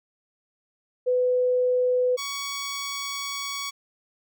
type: tone pair in turn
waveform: sine / 10% pulse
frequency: 500 / 1122.5 Hz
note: B4 / C#6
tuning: +21 / +21 cents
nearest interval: octave + major second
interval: 1400 cents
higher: second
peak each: -19 / -21 dBFS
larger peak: first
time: 1.06-2.17 / 2.17-3.71 s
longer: second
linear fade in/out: 20 ms
effects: none